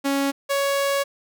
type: tone pair in turn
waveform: sawtooth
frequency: 277.2 / 557.6 Hz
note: C#4 / C#5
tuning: 0 / +10 cents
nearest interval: octave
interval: 1210 cents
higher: second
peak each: -16 dBFS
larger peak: neither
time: 0.04-0.32 / 0.49-1.04 s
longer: second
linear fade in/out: 20 ms
effects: none